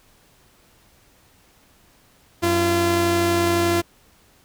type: tone pair together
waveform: sawtooth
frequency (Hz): 93.5 / 342.2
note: F#2 / F4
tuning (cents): +19 / -35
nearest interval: octave + minor seventh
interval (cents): 2246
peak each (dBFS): -21 / -14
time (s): 2.42-3.82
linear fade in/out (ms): 20
effects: pink hiss -56 dBFS RMS until 4.44 s